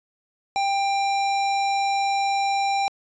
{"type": "tone", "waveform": "square", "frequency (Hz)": 792, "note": "G5", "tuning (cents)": 18, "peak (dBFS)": -21, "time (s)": [0.56, 2.88], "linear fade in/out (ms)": 0, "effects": ["resampled to 16000 Hz"]}